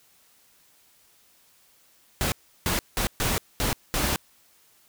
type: noise bursts at uneven times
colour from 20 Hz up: pink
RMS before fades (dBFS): -25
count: 6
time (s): 2.21-2.32 / 2.66-2.79 / 2.97-3.07 / 3.2-3.38 / 3.6-3.73 / 3.94-4.16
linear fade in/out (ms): 0
effects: white hiss -60 dBFS RMS until 4.88 s